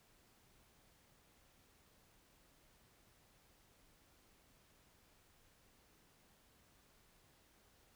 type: silence
effects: pink hiss -70 dBFS RMS until 7.95 s